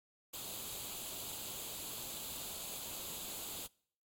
white noise with comb filter, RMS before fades -44 dBFS, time 0.33-3.67 s, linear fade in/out 10 ms, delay 0.27 ms, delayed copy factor +0.65, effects noise-tail reverb RT60 0.6 s tail -25 dB re dry + AAC 64 kbps

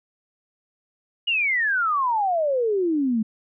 sine exponential sweep, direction down, 2915 to 211.3 Hz, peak -19 dBFS, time 1.27-3.23 s, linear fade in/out 10 ms, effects none

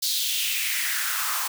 white noise with high-pass filter sweep, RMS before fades -26 dBFS, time 0.02-1.48 s, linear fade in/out 10 ms, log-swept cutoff 4300 to 970 Hz, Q 3.5, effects none

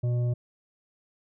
sine tone with frequency modulation, 120.9 Hz, B2, 36 cents flat, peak -23 dBFS, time 0.03-0.34 s, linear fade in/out 10 ms, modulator 487 Hz, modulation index 0.28, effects none

